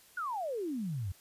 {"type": "exponential sweep", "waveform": "sine", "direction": "down", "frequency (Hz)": [1505, 85], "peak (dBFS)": -33, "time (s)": [0.17, 1.12], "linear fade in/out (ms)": 5, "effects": ["white hiss -60 dBFS RMS until 1.2 s", "resampled to 32000 Hz"]}